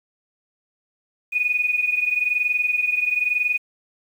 sine tone pair together, 2468 / 2489 Hz, D#7 / D#7, -15 / 0 cents, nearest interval unison, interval 15 cents, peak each -20 / -24 dBFS, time 1.32-3.58 s, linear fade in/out 20 ms, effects 8-bit

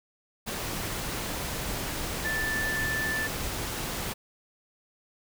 sine tone in noise, 1760 Hz, A6, in tune, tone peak -28 dBFS, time 2.24-3.28 s, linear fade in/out 20 ms, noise pink, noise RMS -33 dBFS, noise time 0.46-4.14 s, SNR +2 dB, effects none

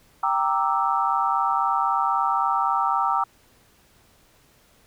sine chord, E half-diminished seventh, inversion first, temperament equal, 784 / 932.3 / 1174.7 / 1318.5 Hz, G5 / Bb5 / D6 / E6, 0 / 0 / 0 / 0 cents, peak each -25 dBFS, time 0.23-3.24 s, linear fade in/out 5 ms, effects pink hiss -58 dBFS RMS until 4.86 s

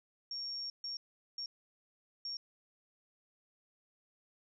sine tone bursts at uneven times, 5530 Hz, F8, 18 cents flat, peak -38 dBFS, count 4, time 0.31-0.7 / 0.84-0.97 / 1.38-1.46 / 2.25-2.37 s, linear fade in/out 2 ms, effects none

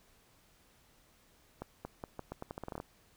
accelerating click train, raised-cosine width 1 ms, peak -26 dBFS, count 14, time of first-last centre 1.62-2.801 s, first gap 230 ms, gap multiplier 0.82, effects pink hiss -66 dBFS RMS until 3.16 s

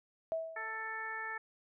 sine tone with exponential decay, 650 Hz, E5, 24 cents flat, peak -30 dBFS, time 0.32-0.88 s, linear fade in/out 0 ms, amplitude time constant 120 ms
harmonic tone, 442.1 Hz, A4, 8 cents sharp, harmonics 1 / 2 / 3 / 4 / 5, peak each -52 / -45 / -45 / -40 / -48 dBFS, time 0.56-1.38 s, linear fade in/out 5 ms
effects none

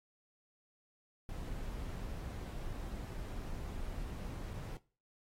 brown noise with dropouts, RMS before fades -42 dBFS, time 1.29-4.77 s, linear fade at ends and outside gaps 1 ms, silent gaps 4.534-4.538 s, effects noise-tail reverb RT60 0.4 s tail -20 dB re dry + AAC 48 kbps

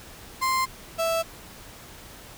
35% pulse tone pair in turn, 1046.5 / 659.3 Hz, C6 / E5, 0 / 0 cents, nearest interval minor sixth, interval 800 cents, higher first, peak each -20 / -21 dBFS, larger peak first, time 0.41-0.66 / 0.98-1.23 s, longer neither, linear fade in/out 20 ms, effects pink hiss -45 dBFS RMS until 2.37 s

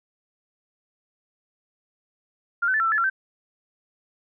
sine tone with pitch steps, 1399 / 1521 / 1751 / 1345 / 1330 / 1723 / 1365 / 1552 Hz, F6 / F#6 / A6 / E6 / E6 / A6 / F6 / G6, +3 / +47 / -9 / +34 / +15 / -37 / -40 / -18 cents, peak -19 dBFS, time 2.62-3.1 s, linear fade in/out 10 ms, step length 60 ms, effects none

